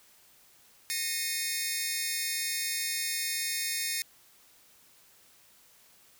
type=tone cluster; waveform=10% pulse; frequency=1841 / 2161 / 2481 / 5290 Hz; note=A#6 / C#7 / D#7 / E8; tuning=-22 / -45 / -6 / +5 cents; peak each=-26 / -25 / -28 / -32 dBFS; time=0.9-4.02 s; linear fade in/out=0 ms; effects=white hiss -60 dBFS RMS until 6.19 s